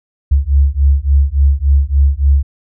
sine beating tone pair, 68.1 / 71.6 Hz, C#2 / D2, -30 / -43 cents, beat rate 3.5 Hz, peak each -11 dBFS, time 0.31-2.43 s, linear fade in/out 10 ms, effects none

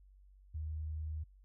sine tone, 77.78 Hz, D#2, in tune, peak -37 dBFS, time 0.54-1.24 s, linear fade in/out 10 ms, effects added 48 Hz sine -58 dBFS peak until 1.44 s

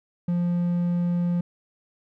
triangle tone, 174.61 Hz, F3, in tune, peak -19 dBFS, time 0.28-1.41 s, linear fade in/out 5 ms, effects none

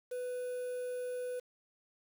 triangle tone with quantisation, 497.7 Hz, B4, 13 cents sharp, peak -34 dBFS, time 0.11-1.4 s, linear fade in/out 10 ms, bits 9, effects none

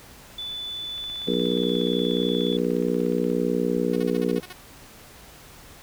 sine tone with pitch glide, 3488 to 3448 Hz, A7 to A7, -16 to -36 cents, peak -30 dBFS, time 0.38-2.57 s, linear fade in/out 5 ms, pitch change -20 cents, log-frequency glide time 1.37-1.71 s
click train, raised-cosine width 0.3 ms, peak -28 dBFS, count 40, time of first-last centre 0.98-3.301 s, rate 16.8 Hz
harmonic tone, 60.1 Hz, B1, 46 cents flat, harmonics 3 / 4 / 5 / 6 / 7 / 8, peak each -28 / -27 / -29 / -31 / -27 / -28 dBFS, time 1.27-4.4 s, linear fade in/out 10 ms
5% pulse tone bursts, 365.3 Hz, F#4, 22 cents flat, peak -26 dBFS, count 9, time 3.93-4.529 s, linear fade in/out 5 ms, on 31 ms, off 40 ms
effects pink hiss -47 dBFS RMS until 5.82 s

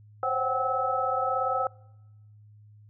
sine tone cluster, 521 / 542 / 745 / 782 / 1300 Hz, C5 / C#5 / F#5 / G5 / E6, -7 / -39 / +12 / -4 / -24 cents, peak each -32 / -35 / -31 / -32 / -28 dBFS, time 0.23-1.67 s, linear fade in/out 2 ms, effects noise-tail reverb RT60 1.0 s tail -26 dB re dry + added 105 Hz sine -50 dBFS peak until 2.89 s

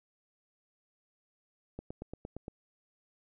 click train, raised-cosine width 2 ms, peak -27 dBFS, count 7, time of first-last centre 1.79-2.481 s, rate 8.68 Hz, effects none

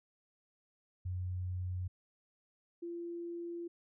sine tone pair in turn, 91 / 342.5 Hz, F#2 / F4, -28 / -34 cents, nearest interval octave + major seventh, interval 2294 cents, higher second, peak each -35 / -39 dBFS, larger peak first, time 1.05-1.88 / 2.82-3.68 s, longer second, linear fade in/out 10 ms, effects none

